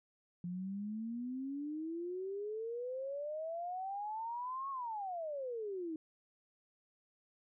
sine exponential two-way sweep, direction up then down, 173.4 to 1108.7 to 308.3 Hz, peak -38 dBFS, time 0.44-5.96 s, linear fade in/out 2 ms, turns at 4.7 s, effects none

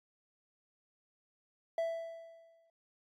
triangle tone with exponential decay, 662 Hz, E5, 7 cents sharp, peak -27 dBFS, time 1.78-2.7 s, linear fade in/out 2 ms, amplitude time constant 200 ms, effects MP3 96 kbps

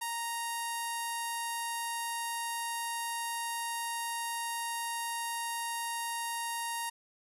sawtooth tone with low-pass filter, 932 Hz, A#5, 1 cent flat, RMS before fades -36 dBFS, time 0.01-6.9 s, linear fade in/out 10 ms, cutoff 11000 Hz, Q 4.1, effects none

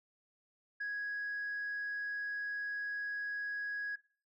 sine tone, 1661.2 Hz, G#6, in tune, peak -34 dBFS, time 0.8-3.96 s, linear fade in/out 10 ms, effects noise-tail reverb RT60 0.4 s tail -19 dB re dry + tanh soft clip ceiling -33 dBFS

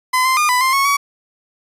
30% pulse tone with pitch steps, 1018 / 1041 / 1214 / 996 / 1049 / 1100 / 1130 Hz, C6 / C6 / D#6 / B5 / C6 / C#6 / C#6, -48 / -9 / -43 / +14 / +4 / -14 / +33 cents, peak -10 dBFS, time 0.13-0.97 s, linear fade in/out 10 ms, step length 120 ms, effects resampled to 32000 Hz

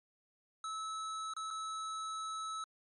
square tone with dropouts, 1300 Hz, E6, 24 cents flat, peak -39 dBFS, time 0.64-2.64 s, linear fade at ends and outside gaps 2 ms, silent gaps 1.337-1.365 / 1.505-1.509 s, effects MP3 48 kbps

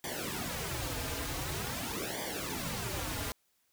pink noise with flanger, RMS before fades -37 dBFS, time 0.04-3.32 s, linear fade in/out 0 ms, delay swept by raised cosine 0.74 to 5.44 ms, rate 0.46 Hz, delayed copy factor -1, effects white hiss -74 dBFS RMS until 3.72 s

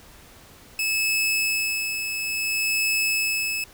sawtooth tone with tremolo, 2600 Hz, E7, 24 cents flat, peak -17 dBFS, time 0.79-3.64 s, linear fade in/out 2 ms, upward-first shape sine, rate 0.58 Hz, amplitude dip 50%, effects pink hiss -49 dBFS RMS until 3.73 s

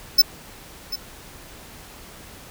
square tone with echo, 5274 Hz, E8, in tune, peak -9 dBFS, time 0.18-0.22 s, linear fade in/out 10 ms, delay 740 ms, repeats 1, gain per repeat -15 dB, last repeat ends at 0.96 s, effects pink hiss -43 dBFS RMS until 2.5 s

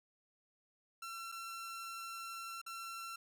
sawtooth tone with dropouts, 1353 Hz, E6, 45 cents sharp, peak -40 dBFS, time 1.02-3.16 s, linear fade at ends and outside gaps 5 ms, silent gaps 1.318-1.322 / 2.616-2.663 s, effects none

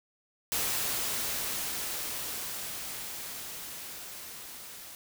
white noise with level ramp, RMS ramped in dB -30 to -46 dBFS, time 0.52-4.95 s, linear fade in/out 0 ms, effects none

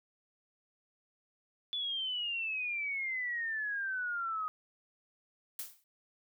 sine exponential sweep, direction down, 3471 to 1249 Hz, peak -33 dBFS, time 1.73-4.48 s, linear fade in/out 0 ms
blue noise with exponential decay, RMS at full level -37 dBFS, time 5.59-5.84 s, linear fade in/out 1 ms, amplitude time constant 54 ms
effects none

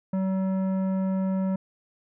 triangle tone with tanh clipping, 190 Hz, F#3, 46 cents sharp, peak -25 dBFS, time 0.13-1.56 s, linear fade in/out 5 ms, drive 16 dB, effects none

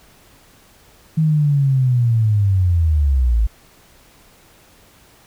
sine linear sweep, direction down, 160.3 to 51.91 Hz, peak -12 dBFS, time 1.17-3.47 s, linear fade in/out 10 ms, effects pink hiss -50 dBFS RMS until 5.26 s

